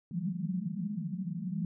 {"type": "band-pass noise", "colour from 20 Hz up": "pink", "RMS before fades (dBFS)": -35, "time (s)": [0.11, 1.65], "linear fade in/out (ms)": 2, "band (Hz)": [160, 210], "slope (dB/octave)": 96, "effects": []}